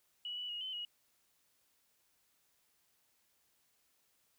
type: tone with pitch steps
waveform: sine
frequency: 2934 / 2958 / 2880 / 3054 / 2900 Hz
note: F#7 / F#7 / F#7 / G7 / F#7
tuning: -15 / -1 / -47 / -46 / -35 cents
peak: -39 dBFS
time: 0.25-0.85 s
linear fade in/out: 2 ms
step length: 120 ms
effects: white hiss -75 dBFS RMS until 4.38 s